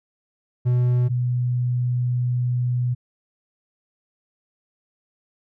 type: tone pair in turn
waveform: triangle / sine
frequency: 123.47 / 123.47 Hz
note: B2 / B2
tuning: 0 / 0 cents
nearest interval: unison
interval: 0 cents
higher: neither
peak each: -14 / -19 dBFS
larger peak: first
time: 0.65-1.09 / 1.09-2.95 s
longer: second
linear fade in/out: 20 ms
effects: none